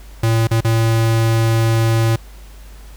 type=tone with dropouts; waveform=square; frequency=113.4 Hz; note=A#2; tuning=47 cents flat; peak=-13 dBFS; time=0.23-2.16 s; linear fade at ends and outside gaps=5 ms; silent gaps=0.472-0.511 / 0.607-0.646 s; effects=added 50 Hz sine -35 dBFS peak until 2.96 s + pink hiss -46 dBFS RMS until 2.96 s